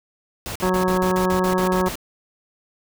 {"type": "noise bursts", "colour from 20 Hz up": "pink", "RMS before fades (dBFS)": -30, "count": 11, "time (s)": [0.46, 1.955], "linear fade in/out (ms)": 0, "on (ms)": 95, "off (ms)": 45}
{"type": "harmonic tone", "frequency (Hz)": 184.4, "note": "F#3", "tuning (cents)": -6, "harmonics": [1, 2, 3, 4, 5, 6, 7, 9], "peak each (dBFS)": [-22, -22, -26, -33, -26, -28, -33, -33], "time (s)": [0.62, 1.89], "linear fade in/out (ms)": 10}
{"effects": []}